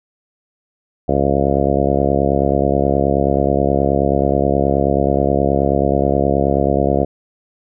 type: harmonic tone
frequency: 69.4 Hz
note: C#2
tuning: 3 cents sharp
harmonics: 1 / 2 / 3 / 4 / 5 / 6 / 7 / 8 / 9 / 10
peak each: -22 / -22 / -22 / -22 / -22 / -22 / -22 / -22 / -22 / -22 dBFS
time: 1.08-7.05 s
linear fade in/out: 10 ms
effects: none